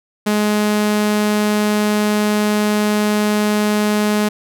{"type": "tone", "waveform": "sawtooth", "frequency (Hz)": 210, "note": "G#3", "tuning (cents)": 19, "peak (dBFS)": -10, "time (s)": [0.26, 4.29], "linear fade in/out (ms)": 10, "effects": []}